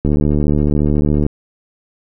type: click train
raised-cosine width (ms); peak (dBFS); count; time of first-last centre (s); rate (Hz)
3; -3; 91; 0.05-1.265; 74.1
effects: none